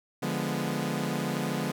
sawtooth chord, D diminished seventh, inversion none, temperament equal, 146.83 / 174.61 / 207.7 / 246.9 Hz, D3 / F3 / Ab3 / Cb4, 0 / 0 / 0 / 0 cents, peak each -30 dBFS, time 0.22-1.72 s, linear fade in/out 10 ms, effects none

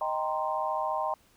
sine chord, C minor seventh, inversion first, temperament equal, 622.3 / 784 / 932.3 / 1046.5 Hz, Eb5 / G5 / Bb5 / C6, 0 / 0 / 0 / 0 cents, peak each -33 dBFS, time 0.01-1.14 s, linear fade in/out 2 ms, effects pink hiss -63 dBFS RMS until 1.36 s

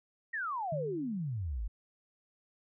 sine exponential sweep, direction down, 1917 to 46.25 Hz, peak -33 dBFS, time 0.33-1.68 s, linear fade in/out 10 ms
sine tone with exponential decay, 152.2 Hz, D#3, 38 cents flat, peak -33 dBFS, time 0.72-1.6 s, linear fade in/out 5 ms, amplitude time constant 190 ms
effects none

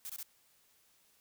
blue noise bursts, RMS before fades -43 dBFS, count 3, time 0.05-0.229 s, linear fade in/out 0 ms, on 45 ms, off 22 ms, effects white hiss -69 dBFS RMS until 1.2 s

